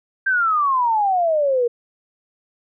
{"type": "exponential sweep", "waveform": "sine", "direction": "down", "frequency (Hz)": [1596, 466.2], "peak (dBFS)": -15, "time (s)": [0.26, 1.68], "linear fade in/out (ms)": 10, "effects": []}